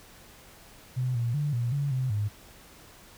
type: tone with pitch steps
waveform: sine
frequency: 126.9 / 118.2 / 146.9 / 119.7 / 142.2 / 129.4 / 104.2 Hz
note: B2 / A#2 / D3 / A#2 / C#3 / C3 / G#2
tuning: +47 / +24 / +1 / +46 / +45 / -19 / +6 cents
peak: -25 dBFS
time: 0.96-2.29 s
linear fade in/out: 20 ms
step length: 190 ms
effects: pink hiss -52 dBFS RMS until 3.17 s